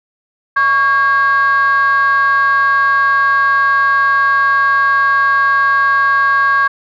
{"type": "ring-modulated tone", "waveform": "triangle", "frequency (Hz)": 252.1, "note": "B3", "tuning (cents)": 36, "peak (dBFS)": -3, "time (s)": [0.56, 6.68], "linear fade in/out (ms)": 10, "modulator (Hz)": 1370, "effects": ["tanh soft clip ceiling -3 dBFS"]}